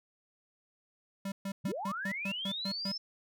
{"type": "tone bursts", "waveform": "square", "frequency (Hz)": 196, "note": "G3", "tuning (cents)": 0, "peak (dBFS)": -35, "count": 9, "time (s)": [1.25, 2.92], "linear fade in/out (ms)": 5, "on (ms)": 70, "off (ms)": 130}
{"type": "linear sweep", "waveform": "sine", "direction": "up", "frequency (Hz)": [107, 5360], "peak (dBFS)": -35, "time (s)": [1.64, 2.98], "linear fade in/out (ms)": 10}
{"effects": []}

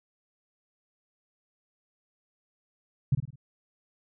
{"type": "tone with echo", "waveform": "sine", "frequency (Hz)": 134.6, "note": "C3", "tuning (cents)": 49, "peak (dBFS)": -18, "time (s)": [3.12, 3.15], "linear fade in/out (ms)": 5, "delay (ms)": 52, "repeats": 4, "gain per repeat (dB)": -7, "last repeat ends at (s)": 3.358, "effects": []}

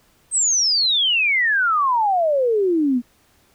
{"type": "exponential sweep", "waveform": "sine", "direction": "down", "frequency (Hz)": [8450, 233.1], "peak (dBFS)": -15, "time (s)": [0.31, 3.02], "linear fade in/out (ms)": 50, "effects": ["pink hiss -58 dBFS RMS until 3.54 s"]}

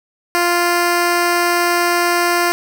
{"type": "tone", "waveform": "10% pulse", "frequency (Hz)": 348.4, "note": "F4", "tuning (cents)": -4, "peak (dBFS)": -5, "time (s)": [0.35, 2.52], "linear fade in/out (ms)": 0, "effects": []}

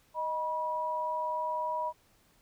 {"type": "tone pair together", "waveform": "sine", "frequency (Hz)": [622.3, 970.3], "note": ["D#5", "B5"], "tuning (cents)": [0, -31], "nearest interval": "minor sixth", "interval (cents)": 769, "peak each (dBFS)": [-36, -31], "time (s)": [0.14, 1.93], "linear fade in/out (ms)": 50, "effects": ["pink hiss -66 dBFS RMS until 2.41 s"]}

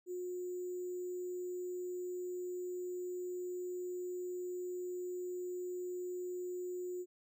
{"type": "tone with sample-and-hold", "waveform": "sine", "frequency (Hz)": 360.2, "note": "F#4", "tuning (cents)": -46, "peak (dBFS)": -38, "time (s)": [0.06, 7.06], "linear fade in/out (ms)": 50, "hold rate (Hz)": 7350, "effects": []}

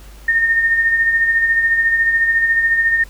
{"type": "tone with tremolo", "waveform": "sine", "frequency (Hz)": 1829, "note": "A#6", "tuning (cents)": -33, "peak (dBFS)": -10, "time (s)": [0.28, 3.04], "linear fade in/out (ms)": 5, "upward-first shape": "sine", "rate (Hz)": 14, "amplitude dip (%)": 45, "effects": ["added 50 Hz sine -36 dBFS peak until 3.09 s", "pink hiss -45 dBFS RMS until 3.09 s"]}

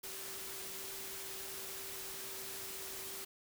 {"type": "tone in noise", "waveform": "sine", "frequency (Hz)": 386.4, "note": "G4", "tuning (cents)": -25, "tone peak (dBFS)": -54, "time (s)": [0.03, 3.25], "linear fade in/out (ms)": 10, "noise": "white", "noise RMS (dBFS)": -45, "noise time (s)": [0.03, 3.25], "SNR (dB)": -12, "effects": []}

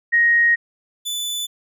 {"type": "tone pair in turn", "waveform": ["sine", "sawtooth"], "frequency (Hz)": [1875, 3490], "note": ["A#6", "A7"], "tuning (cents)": [10, -15], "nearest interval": "major seventh", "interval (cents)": 1075, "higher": "second", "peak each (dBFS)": [-12, -20], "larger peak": "first", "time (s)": [[0.12, 0.56], [1.05, 1.47]], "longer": "first", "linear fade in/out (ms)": 20, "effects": []}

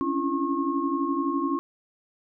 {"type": "tone cluster", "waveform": "sine", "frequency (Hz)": [273.8, 285.6, 337.4, 1083], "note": ["C#4", "D4", "E4", "C#6"], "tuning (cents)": [-21, -48, 40, -41], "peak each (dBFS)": -29, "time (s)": [0.01, 1.59], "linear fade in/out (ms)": 0, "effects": []}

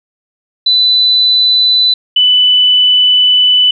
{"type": "tone pair in turn", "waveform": "sine", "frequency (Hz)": [3995, 2990], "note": ["B7", "F#7"], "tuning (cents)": [19, 17], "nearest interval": "perfect fourth", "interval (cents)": 502, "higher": "first", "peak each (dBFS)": [-6, -5], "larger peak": "second", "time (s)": [[0.66, 1.94], [2.16, 3.71]], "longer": "second", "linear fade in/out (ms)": 5, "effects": []}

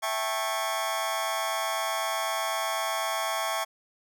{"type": "chord", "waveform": "sawtooth", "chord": "A dominant seventh", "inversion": "second", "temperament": "just", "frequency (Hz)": [660, 792, 880, 1100], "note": ["E5", "G5", "A5", "C#6"], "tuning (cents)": [2, 18, 0, -14], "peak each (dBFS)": [-28, -31, -31, -28], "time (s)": [0.02, 3.65], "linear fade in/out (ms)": 20, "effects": []}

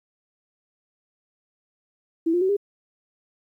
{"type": "tone with pitch steps", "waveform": "sine", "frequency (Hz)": [328.6, 352.2, 377.5, 404.6], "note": ["E4", "F4", "F#4", "G#4"], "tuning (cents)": [-5, 15, 35, -45], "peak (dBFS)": -18, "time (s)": [2.26, 2.568], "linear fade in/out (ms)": 10, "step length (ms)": 77, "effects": ["10-bit"]}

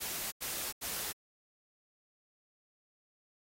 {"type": "noise bursts", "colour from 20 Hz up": "white", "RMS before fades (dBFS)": -38, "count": 3, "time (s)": [0, 1.13], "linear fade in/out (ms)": 20, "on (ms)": 320, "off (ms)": 85, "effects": ["AAC 48 kbps"]}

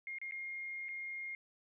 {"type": "tone with dropouts", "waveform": "sine", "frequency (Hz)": 2131, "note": "C7", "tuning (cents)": 31, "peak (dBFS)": -40, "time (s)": [0.07, 1.35], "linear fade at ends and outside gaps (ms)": 1, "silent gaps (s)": [[0.185, 0.215], [0.311, 0.321], [0.885, 0.889]], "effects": []}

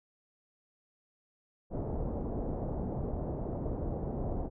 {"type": "low-pass noise", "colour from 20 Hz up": "pink", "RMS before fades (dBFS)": -35, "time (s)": [1.7, 4.5], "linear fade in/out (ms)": 50, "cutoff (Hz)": 700, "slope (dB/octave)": 24, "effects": []}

